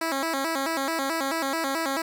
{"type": "tone with vibrato", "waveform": "10% pulse", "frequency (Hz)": 298.3, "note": "D4", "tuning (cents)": 27, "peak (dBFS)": -17, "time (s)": [0.01, 2.02], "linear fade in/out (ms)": 5, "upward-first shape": "square", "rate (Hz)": 4.6, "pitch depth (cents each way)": 160, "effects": []}